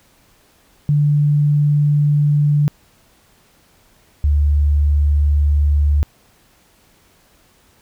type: tone pair in turn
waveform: sine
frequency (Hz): 146.83 / 73.1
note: D3 / D2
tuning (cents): 0 / -7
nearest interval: octave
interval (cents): 1207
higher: first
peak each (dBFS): -11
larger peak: neither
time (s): 0.89-2.68 / 4.24-6.03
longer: neither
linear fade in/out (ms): 0
effects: pink hiss -54 dBFS RMS until 7.81 s